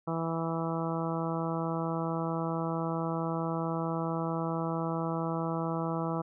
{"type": "harmonic tone", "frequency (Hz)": 164.5, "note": "E3", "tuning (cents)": -3, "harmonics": [1, 2, 3, 4, 5, 6, 7, 8], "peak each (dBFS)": [-33, -36, -38, -39, -40, -41, -41, -42], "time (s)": [0.07, 6.22], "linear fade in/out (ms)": 10, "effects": []}